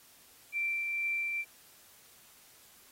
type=tone with tremolo; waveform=sine; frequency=2349 Hz; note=D7; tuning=in tune; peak=-29 dBFS; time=0.52-1.45 s; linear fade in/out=50 ms; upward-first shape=triangle; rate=2.2 Hz; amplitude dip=30%; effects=white hiss -59 dBFS RMS until 2.91 s + AAC 48 kbps